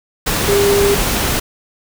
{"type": "tone in noise", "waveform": "sine", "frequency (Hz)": 402.2, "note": "G4", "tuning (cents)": 44, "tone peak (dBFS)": -11, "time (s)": [0.48, 0.95], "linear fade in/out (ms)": 10, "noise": "pink", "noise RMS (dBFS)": -17, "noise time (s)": [0.26, 1.4], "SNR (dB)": 3, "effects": []}